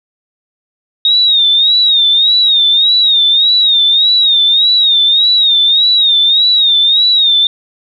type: tone with vibrato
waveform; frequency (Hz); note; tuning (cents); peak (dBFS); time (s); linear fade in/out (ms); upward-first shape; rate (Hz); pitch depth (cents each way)
sine; 3729; A#7; 0; -6; 1.05-7.47; 2; sine; 1.7; 99
effects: 8-bit